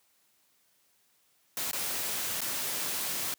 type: noise with dropouts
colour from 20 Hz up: white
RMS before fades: -33 dBFS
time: 1.57-3.34 s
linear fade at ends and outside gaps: 1 ms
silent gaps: 1.713-1.731 / 2.407-2.416 s
effects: white hiss -69 dBFS RMS until 3.38 s + high-pass 100 Hz 12 dB/octave